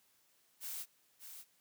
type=noise with echo; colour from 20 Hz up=blue; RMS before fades=-43 dBFS; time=0.6-0.86 s; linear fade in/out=50 ms; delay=590 ms; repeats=1; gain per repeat=-8 dB; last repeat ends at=1.45 s; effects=white hiss -72 dBFS RMS until 1.6 s + high-pass 100 Hz 12 dB/octave